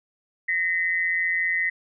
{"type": "tone pair together", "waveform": "sine", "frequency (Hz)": [1856, 2031], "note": ["A#6", "B6"], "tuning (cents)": [-8, 48], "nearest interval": "major second", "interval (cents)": 156, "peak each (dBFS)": -24, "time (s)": [0.48, 1.7], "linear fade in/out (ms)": 10, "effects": []}